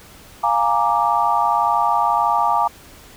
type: chord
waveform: sine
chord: Bb dominant seventh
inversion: second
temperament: equal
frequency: 698.5 / 830.6 / 932.3 / 1174.7 Hz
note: F5 / Ab5 / Bb5 / D6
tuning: 0 / 0 / 0 / 0 cents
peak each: -22 / -20 / -19 / -20 dBFS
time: 0.43-2.68 s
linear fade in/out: 10 ms
effects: pink hiss -44 dBFS RMS until 3.16 s